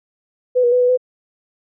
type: tone with pitch steps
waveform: sine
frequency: 501 / 481.2 / 497.4 / 494 / 504 Hz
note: B4 / B4 / B4 / B4 / B4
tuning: +25 / -45 / +12 / 0 / +35 cents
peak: -11 dBFS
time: 0.55-0.975 s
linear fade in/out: 20 ms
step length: 85 ms
effects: none